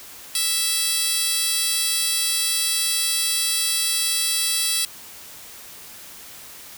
10% pulse tone with high-pass filter, 659.3 Hz, E5, in tune, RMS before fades -22 dBFS, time 0.35-4.85 s, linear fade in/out 2 ms, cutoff 5600 Hz, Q 1.1, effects white hiss -41 dBFS RMS until 6.77 s

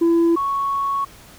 sine tone pair in turn, 335.8 / 1108.8 Hz, E4 / C#6, +32 / 0 cents, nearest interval octave + major sixth, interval 2068 cents, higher second, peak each -10 / -18 dBFS, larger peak first, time 0.01-0.36 / 0.36-1.05 s, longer second, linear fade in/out 10 ms, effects tanh soft clip ceiling -12 dBFS + pink hiss -45 dBFS RMS until 1.38 s

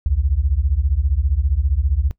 sine beating tone pair, 61.74 / 76.74 Hz, B1 / D#2, 0 / -23 cents, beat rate 15 Hz, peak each -18 dBFS, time 0.06-2.11 s, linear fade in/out 0 ms, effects noise-tail reverb RT60 0.1 s tail -21 dB re dry

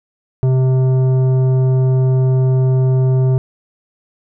triangle tone with tanh clipping, 130 Hz, C3, 11 cents flat, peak -12 dBFS, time 0.43-3.38 s, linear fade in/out 0 ms, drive 15 dB, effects none

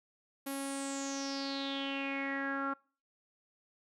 sawtooth tone with low-pass filter sweep, 274.8 Hz, C#4, 15 cents flat, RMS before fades -37 dBFS, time 0.46-2.74 s, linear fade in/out 10 ms, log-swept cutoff 12000 to 1300 Hz, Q 7.2, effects noise-tail reverb RT60 0.4 s tail -26 dB re dry

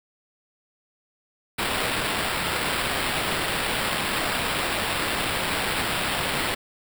white noise with sample-and-hold, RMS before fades -26 dBFS, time 1.58-6.55 s, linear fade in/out 10 ms, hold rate 6300 Hz, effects none

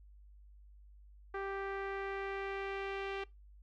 sawtooth tone with low-pass filter sweep, 392.1 Hz, G4, in tune, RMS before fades -40 dBFS, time 1.34-3.24 s, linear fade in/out 5 ms, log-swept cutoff 1600 to 2800 Hz, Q 2, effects noise-tail reverb RT60 0.2 s tail -21 dB re dry + added 50 Hz sine -55 dBFS peak until 3.62 s

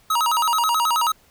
square tone with vibrato, 1100 Hz, C#6, 14 cents flat, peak -18 dBFS, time 0.1-1.12 s, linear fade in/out 5 ms, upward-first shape square, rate 9.3 Hz, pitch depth 260 cents each way, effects pink hiss -56 dBFS RMS until 1.3 s

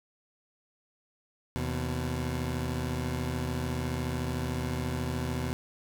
20% pulse tone pair together, 79.38 / 126 Hz, D#2 / B2, +35 / +35 cents, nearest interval minor sixth, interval 800 cents, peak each -28 dBFS, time 1.56-5.53 s, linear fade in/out 0 ms, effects none

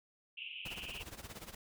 white band-pass noise, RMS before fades -46 dBFS, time 0.37-1.03 s, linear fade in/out 10 ms, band 2500 to 3000 Hz, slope 96 dB/octave
pink noise with tremolo, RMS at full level -46 dBFS, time 0.65-1.55 s, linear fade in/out 5 ms, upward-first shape sine, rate 17 Hz, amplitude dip 80%
effects none

